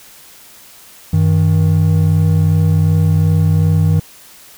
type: tone pair together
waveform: triangle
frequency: 95.4 / 158.01 Hz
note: G2 / D#3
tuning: -47 / +27 cents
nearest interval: major sixth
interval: 874 cents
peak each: -10 dBFS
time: 1.13-4 s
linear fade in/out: 5 ms
effects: white hiss -41 dBFS RMS until 4.57 s